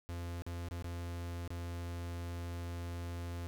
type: tone with dropouts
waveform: 45% pulse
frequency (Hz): 86.2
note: F2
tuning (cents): -22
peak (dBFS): -39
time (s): 0.09-3.47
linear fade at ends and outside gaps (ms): 0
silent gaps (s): 0.421-0.465 / 0.686-0.711 / 0.824-0.843 / 1.477-1.504
effects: none